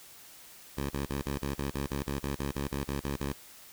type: tone bursts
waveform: 10% pulse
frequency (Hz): 70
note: C#2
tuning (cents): +18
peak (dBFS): -23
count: 16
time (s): 0.77-3.33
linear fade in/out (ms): 10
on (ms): 130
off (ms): 32
effects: white hiss -52 dBFS RMS until 3.72 s